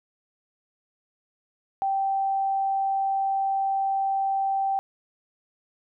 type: tone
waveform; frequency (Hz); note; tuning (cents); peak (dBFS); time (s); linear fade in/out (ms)
sine; 780; G5; -9; -22; 1.82-4.79; 0
effects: none